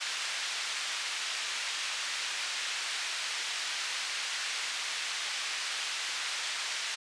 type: band-pass noise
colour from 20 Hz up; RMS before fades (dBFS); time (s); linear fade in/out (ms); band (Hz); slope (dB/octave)
pink; -35; 0-6.96; 20; 1900 to 5800; 12
effects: resampled to 22050 Hz